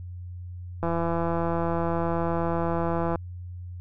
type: click train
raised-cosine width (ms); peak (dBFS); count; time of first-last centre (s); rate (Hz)
1; -14; 392; 0.83-3.157; 168
effects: added 89 Hz sine -35 dBFS peak until 3.8 s